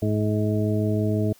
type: harmonic tone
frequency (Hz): 106.1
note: G#2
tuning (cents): +38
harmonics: 1 / 2 / 3 / 4 / 6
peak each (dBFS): -23 / -26 / -28 / -29 / -31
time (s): 0.02-1.33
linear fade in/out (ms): 5
effects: white hiss -55 dBFS RMS until 1.39 s